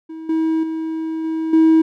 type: tone with level steps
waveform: triangle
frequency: 320.9 Hz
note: E4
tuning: 46 cents flat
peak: -27 / -13 / -19 / -17 / -6 dBFS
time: 0.09-1.82 s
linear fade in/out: 10 ms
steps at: 0.29 / 0.63 / 1.24 / 1.53 s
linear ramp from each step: 5 ms
effects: tanh soft clip ceiling -3 dBFS